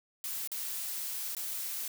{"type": "noise with dropouts", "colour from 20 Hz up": "blue", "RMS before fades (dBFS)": -37, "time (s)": [0.24, 1.88], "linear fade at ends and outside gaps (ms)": 1, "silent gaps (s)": [[0.475, 0.517], [1.35, 1.367]], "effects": []}